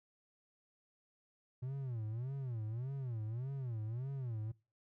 triangle tone with vibrato, 122 Hz, B2, 21 cents flat, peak -36 dBFS, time 1.62-4.52 s, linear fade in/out 10 ms, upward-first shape sine, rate 1.7 Hz, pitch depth 220 cents each way, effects noise-tail reverb RT60 0.3 s tail -22 dB re dry

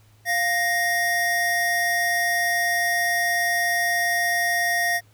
square tone pair together, 698.5 / 1864.8 Hz, F5 / A#6, 0 / 0 cents, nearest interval octave + perfect fourth, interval 1700 cents, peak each -26 / -22 dBFS, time 0.25-5.01 s, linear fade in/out 50 ms, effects added 106 Hz sine -53 dBFS peak until 5.13 s + pink hiss -60 dBFS RMS until 5.13 s

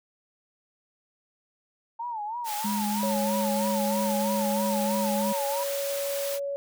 sine tone with vibrato, 896 Hz, A5, 31 cents sharp, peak -30 dBFS, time 1.99-5.64 s, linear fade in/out 10 ms, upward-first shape sine, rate 3.1 Hz, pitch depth 140 cents each way
white high-pass noise, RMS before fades -35 dBFS, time 2.44-6.4 s, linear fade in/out 50 ms, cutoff 510 Hz, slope 48 dB/octave
sine tone, 207.8 Hz, G#3, 1 cent sharp, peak -27 dBFS, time 2.64-5.33 s, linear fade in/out 10 ms
sine tone with pitch glide, 554.4 to 561.5 Hz, C#5 to C#5, 0 to +22 cents, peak -28 dBFS, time 3.03-6.56 s, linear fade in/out 0 ms, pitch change +22 cents, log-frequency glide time 3.19-6.37 s
effects none

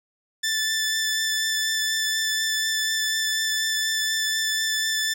15% pulse tone with vibrato, 1760 Hz, A6, in tune, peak -16 dBFS, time 0.43-5.14 s, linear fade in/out 10 ms, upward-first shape triangle, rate 4.1 Hz, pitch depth 14 cents each way, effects none

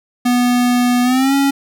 square tone with pitch glide, 245.4 to 277 Hz, B3 to C#4, -11 to -1 cents, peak -12 dBFS, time 0.25-1.51 s, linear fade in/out 10 ms, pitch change +210 cents, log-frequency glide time 1.03-1.34 s, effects none

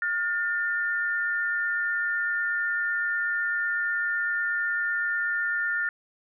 sine tone pair together, 1425.5 / 1796 Hz, F6 / A6, +35 / +35 cents, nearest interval major third, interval 400 cents, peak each -27 dBFS, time 0.02-5.89 s, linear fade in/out 2 ms, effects none

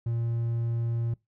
triangle tone, 116.54 Hz, A#2, in tune, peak -24 dBFS, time 0.06-1.14 s, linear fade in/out 5 ms, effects noise-tail reverb RT60 0.2 s tail -23 dB re dry

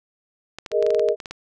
clicks, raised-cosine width 0.2 ms, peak -16 dBFS, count 12, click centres 0.586 / 0.662 / 0.717 / 0.826 / 0.865 / 0.905 / 0.947 / 0.995 / 1.087 / 1.202 / 1.258 / 1.31 s
sine chord, Ab suspended second, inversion none, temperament equal, 415.3 / 466.2 / 622.3 Hz, Ab4 / Bb4 / Eb5, 0 / 0 / 0 cents, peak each -21 dBFS, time 0.71-1.16 s, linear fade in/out 50 ms
effects none

